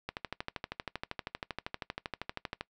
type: click train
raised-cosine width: 0.3 ms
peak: -19 dBFS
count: 33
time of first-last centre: 0.09-2.61 s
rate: 12.7 Hz
effects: noise-tail reverb RT60 0.1 s tail -21 dB re dry